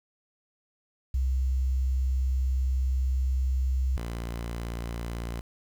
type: tone pair in turn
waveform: sine / sawtooth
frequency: 64.9 / 58.02 Hz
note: C2 / A#1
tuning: -13 / -7 cents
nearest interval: major second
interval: 194 cents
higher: first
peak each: -23 / -28 dBFS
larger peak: first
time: 1.14-3.97 / 3.97-5.41 s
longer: first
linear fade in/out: 5 ms
effects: 9-bit